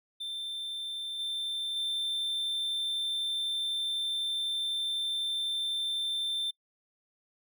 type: tone with level steps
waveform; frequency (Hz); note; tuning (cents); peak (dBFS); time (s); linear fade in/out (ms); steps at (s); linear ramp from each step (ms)
triangle; 3564; A7; +22; -33 / -30 / -28; 0.2-6.51; 10; 1.19 / 1.76; 5
effects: noise-tail reverb RT60 0.1 s tail -25 dB re dry